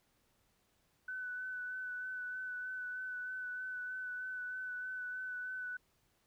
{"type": "tone with vibrato", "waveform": "sine", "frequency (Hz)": 1500, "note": "F#6", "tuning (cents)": 23, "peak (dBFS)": -39, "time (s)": [1.08, 5.77], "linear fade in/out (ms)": 5, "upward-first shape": "sine", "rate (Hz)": 3.2, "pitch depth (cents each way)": 18, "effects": ["pink hiss -75 dBFS RMS until 6.26 s"]}